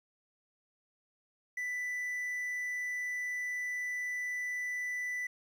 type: tone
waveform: triangle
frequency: 1984 Hz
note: B6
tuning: 7 cents sharp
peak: -32 dBFS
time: 1.57-5.27 s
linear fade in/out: 5 ms
effects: 11-bit